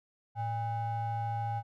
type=ring-modulated tone; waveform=triangle; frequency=349.2 Hz; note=F4; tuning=in tune; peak=-26 dBFS; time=0.35-1.63 s; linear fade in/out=50 ms; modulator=460 Hz; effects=none